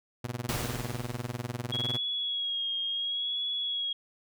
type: tone with tremolo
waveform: sawtooth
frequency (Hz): 121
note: B2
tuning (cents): -35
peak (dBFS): -26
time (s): 0.24-1.98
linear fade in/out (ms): 5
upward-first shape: sine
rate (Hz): 20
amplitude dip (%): 95
type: noise with exponential decay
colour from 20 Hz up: pink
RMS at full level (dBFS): -31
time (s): 0.49-1.87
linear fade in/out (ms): 0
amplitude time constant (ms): 300
type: tone with vibrato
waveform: sine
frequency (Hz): 3310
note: G#7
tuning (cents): -6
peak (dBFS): -29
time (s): 1.72-3.93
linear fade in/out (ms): 5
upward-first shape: sine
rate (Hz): 0.71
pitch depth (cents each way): 37
effects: none